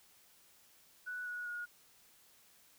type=tone with pitch steps; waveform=sine; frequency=1480 / 1460.5 / 1441.2 Hz; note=F#6 / F#6 / F#6; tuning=0 / -23 / -46 cents; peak=-39 dBFS; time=1.06-1.66 s; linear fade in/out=20 ms; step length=200 ms; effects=white hiss -65 dBFS RMS until 2.78 s